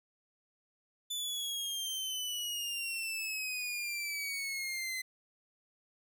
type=exponential sweep; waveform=sawtooth; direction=down; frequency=3509 to 2037 Hz; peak=-32 dBFS; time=1.1-5.02 s; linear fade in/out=10 ms; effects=none